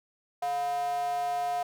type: tone with high-pass filter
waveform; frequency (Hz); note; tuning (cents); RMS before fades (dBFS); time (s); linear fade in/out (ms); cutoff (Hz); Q
square; 142; C#3; +42; -30; 0.42-1.63; 5; 730; 9.2
effects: none